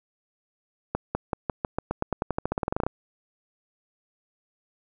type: accelerating click train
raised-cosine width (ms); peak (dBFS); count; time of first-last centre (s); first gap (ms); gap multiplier
1; -11; 22; 0.95-2.866; 200; 0.91
effects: none